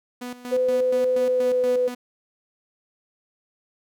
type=tone with tremolo; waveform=sawtooth; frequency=246.7 Hz; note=B3; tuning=2 cents flat; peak=-27 dBFS; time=0.21-1.95 s; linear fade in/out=10 ms; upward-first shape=square; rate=4.2 Hz; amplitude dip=75%
type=tone with pitch glide; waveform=sine; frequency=508 to 499.8 Hz; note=B4 to B4; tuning=+49 to +21 cents; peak=-18 dBFS; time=0.51-1.89 s; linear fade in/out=20 ms; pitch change=-28 cents; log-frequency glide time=1.18-1.77 s
effects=none